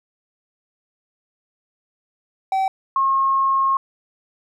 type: tone pair in turn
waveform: triangle / sine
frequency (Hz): 768 / 1080.2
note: G5 / C#6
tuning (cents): -36 / -45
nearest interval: tritone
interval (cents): 591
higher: second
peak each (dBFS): -15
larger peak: neither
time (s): 2.52-2.68 / 2.96-3.77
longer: second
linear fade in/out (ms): 2
effects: none